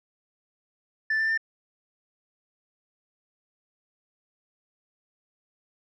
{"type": "tone with pitch steps", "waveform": "sine", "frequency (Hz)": [1760, 1777.4, 1794.9], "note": ["A6", "A6", "A6"], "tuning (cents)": [0, 17, 34], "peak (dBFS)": -20, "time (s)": [1.1, 1.376], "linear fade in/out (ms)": 5, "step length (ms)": 92, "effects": ["tanh soft clip ceiling -21 dBFS"]}